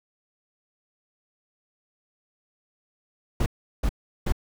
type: noise bursts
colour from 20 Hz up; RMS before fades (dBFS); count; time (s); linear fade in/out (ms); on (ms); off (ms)
brown; -22; 3; 3.4-4.323; 5; 61; 370
effects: none